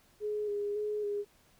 sine tone with vibrato, 415.3 Hz, G#4, in tune, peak -31 dBFS, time 0.2-1.25 s, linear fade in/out 50 ms, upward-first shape square, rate 1.8 Hz, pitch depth 23 cents each way, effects pink hiss -65 dBFS RMS until 1.59 s

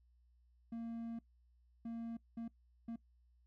triangle tone bursts at uneven times, 230.3 Hz, A#3, 21 cents flat, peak -39 dBFS, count 4, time 0.72-1.19 / 1.85-2.17 / 2.37-2.48 / 2.88-2.96 s, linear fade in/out 5 ms, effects noise-tail reverb RT60 0.1 s tail -21 dB re dry + added 60 Hz sine -67 dBFS peak until 3.46 s

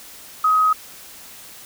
sine tone, 1263 Hz, D#6, 26 cents sharp, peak -13 dBFS, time 0.44-0.73 s, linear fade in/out 5 ms, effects white hiss -41 dBFS RMS until 1.65 s

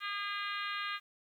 harmonic tone, 406.3 Hz, G#4, 38 cents flat, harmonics 3 / 4 / 5 / 6 / 7 / 8 / 9 / 10, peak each -39 / -41 / -43 / -45 / -46 / -47 / -48 / -49 dBFS, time 0-1 s, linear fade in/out 50 ms, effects 11-bit

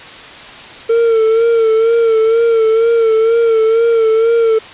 triangle tone with vibrato, 452.8 Hz, A4, 50 cents sharp, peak -6 dBFS, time 0.89-4.59 s, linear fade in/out 10 ms, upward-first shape sine, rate 2.1 Hz, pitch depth 46 cents each way, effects white hiss -32 dBFS RMS until 4.73 s + resampled to 8000 Hz

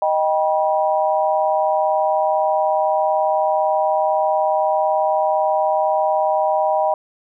sine chord, Eb augmented, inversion none, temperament equal with one note detuned, 622.3 / 784 / 968 Hz, Eb5 / G5 / B5, 0 / 0 / -35 cents, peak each -18 / -19 / -22 dBFS, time 0.02-6.94 s, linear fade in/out 2 ms, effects none

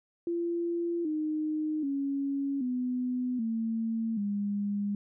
sine tone with pitch steps, 341.9 / 308.1 / 277.7 / 250.3 / 225.6 / 203.3 Hz, F4 / D#4 / C#4 / B3 / A3 / G#3, -37 / -17 / +3 / +23 / +44 / -37 cents, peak -28 dBFS, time 0.27-4.95 s, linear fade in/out 2 ms, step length 780 ms, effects none

